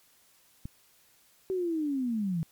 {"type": "click", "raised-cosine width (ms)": 5, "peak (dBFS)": -25, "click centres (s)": 0.655}
{"type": "linear sweep", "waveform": "sine", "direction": "down", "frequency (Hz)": [384.1, 155.56], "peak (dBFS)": -27, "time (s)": [1.5, 2.43], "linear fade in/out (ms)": 0}
{"effects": ["white hiss -63 dBFS RMS until 2.51 s", "MP3 96 kbps"]}